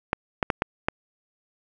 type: clicks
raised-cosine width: 0.5 ms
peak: -6 dBFS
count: 5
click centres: 0.131 / 0.428 / 0.502 / 0.621 / 0.885 s
effects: none